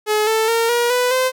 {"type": "tone with pitch steps", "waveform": "sawtooth", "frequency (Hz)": [425.7, 442.2, 459.4, 477.3, 495.8, 515.1], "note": ["G#4", "A4", "A#4", "A#4", "B4", "C5"], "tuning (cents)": [43, 9, -25, 41, 7, -27], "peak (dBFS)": -11, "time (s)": [0.06, 1.32], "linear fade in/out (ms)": 50, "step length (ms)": 210, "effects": []}